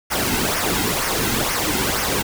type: noise with flanger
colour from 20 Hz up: pink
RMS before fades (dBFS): -21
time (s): 0.1-2.23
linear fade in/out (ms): 20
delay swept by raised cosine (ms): 0.25 to 1.75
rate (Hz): 2.1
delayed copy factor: -0.6
effects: none